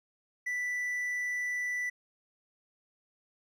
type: tone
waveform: triangle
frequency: 1975.5 Hz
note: B6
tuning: in tune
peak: -29 dBFS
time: 0.46-1.9 s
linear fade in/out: 10 ms
effects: none